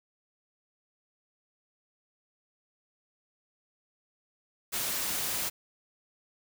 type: noise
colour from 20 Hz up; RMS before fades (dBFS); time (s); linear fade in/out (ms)
white; -32; 4.72-5.5; 20
effects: none